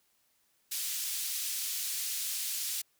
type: band-pass noise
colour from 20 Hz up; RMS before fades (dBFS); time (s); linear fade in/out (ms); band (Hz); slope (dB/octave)
white; -35; 0.71-2.82; 10; 3200 to 15000; 12
effects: white hiss -72 dBFS RMS until 2.99 s